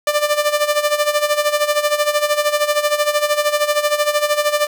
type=tone with tremolo; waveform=sawtooth; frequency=593 Hz; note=D5; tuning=17 cents sharp; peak=-8 dBFS; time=0.07-4.67 s; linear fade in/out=2 ms; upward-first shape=sine; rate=13 Hz; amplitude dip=75%; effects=none